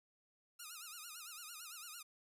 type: tone with vibrato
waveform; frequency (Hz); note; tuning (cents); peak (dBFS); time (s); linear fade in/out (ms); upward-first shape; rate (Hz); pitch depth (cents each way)
5% pulse; 1322; E6; +5; -37; 0.59-2.03; 10; sine; 8.9; 150
effects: resampled to 32000 Hz